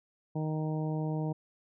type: harmonic tone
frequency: 155.56 Hz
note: D#3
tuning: in tune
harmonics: 1 / 2 / 3 / 4 / 5 / 6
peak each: -31 / -37 / -41 / -43 / -45 / -47 dBFS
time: 0.35-1.33 s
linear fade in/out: 10 ms
effects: none